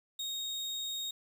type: tone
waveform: 35% pulse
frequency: 3729 Hz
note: A#7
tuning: in tune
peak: -33 dBFS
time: 0.19-1.11 s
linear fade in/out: 5 ms
effects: 10-bit